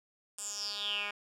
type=tone with band-pass filter sweep; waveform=10% pulse; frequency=205.2 Hz; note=G#3; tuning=21 cents flat; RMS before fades=-37 dBFS; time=0.38-1.11 s; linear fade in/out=5 ms; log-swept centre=8500 to 2100 Hz; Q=7.3; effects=none